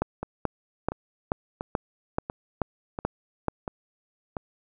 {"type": "two click trains", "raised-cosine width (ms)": 1, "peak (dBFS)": [-17, -10], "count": [7, 9], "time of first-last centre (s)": [[0.23, 4.368], [0.02, 3.483]], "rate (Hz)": [1.45, 2.31], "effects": []}